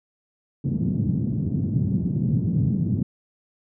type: band-pass noise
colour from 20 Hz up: white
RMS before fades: -23 dBFS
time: 0.64-3.03 s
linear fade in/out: 5 ms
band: 100 to 200 Hz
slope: 24 dB/octave
effects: none